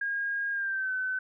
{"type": "tone with pitch glide", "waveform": "sine", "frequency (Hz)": [1627, 1518], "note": ["G#6", "F#6"], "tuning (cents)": [-36, 44], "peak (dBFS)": -28, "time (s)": [0.01, 1.19], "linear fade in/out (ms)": 5, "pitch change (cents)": -120, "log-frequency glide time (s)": [0.52, 0.92], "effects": []}